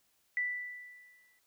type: tone with exponential decay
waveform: sine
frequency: 1975.5 Hz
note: B6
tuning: in tune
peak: -28 dBFS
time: 0.37-1.39 s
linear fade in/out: 1 ms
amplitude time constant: 220 ms
effects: white hiss -73 dBFS RMS until 1.46 s